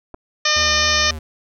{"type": "clicks", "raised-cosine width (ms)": 1, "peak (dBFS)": [-23, -21], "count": 2, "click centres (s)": [0.142, 0.145]}
{"type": "harmonic tone", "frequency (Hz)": 606, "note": "D#5", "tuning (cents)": -46, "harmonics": [1, 2, 3, 4, 5, 6, 7, 8, 9, 10], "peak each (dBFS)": [-27, -23, -21, -24, -25, -24, -26, -26, -22, -24], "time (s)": [0.45, 1.11], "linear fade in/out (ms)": 5}
{"type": "tone with vibrato", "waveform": "square", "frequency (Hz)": 76, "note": "D#2", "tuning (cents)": -40, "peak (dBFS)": -28, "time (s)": [0.56, 1.19], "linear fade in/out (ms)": 5, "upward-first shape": "sine", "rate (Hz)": 4, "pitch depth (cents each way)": 81}
{"effects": []}